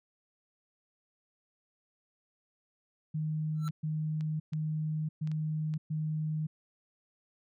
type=tone bursts; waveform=sine; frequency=155 Hz; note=D#3; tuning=6 cents flat; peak=-30 dBFS; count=5; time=3.14-6.47 s; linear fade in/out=10 ms; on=570 ms; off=120 ms
type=tone with exponential growth; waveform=square; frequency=1340 Hz; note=E6; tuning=28 cents sharp; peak=-38 dBFS; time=3.55-3.68 s; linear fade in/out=0 ms; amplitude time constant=27 ms
type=clicks; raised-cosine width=0.2 ms; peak=-34 dBFS; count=6; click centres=3.688 / 4.209 / 4.534 / 5.274 / 5.316 / 5.739 s
effects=none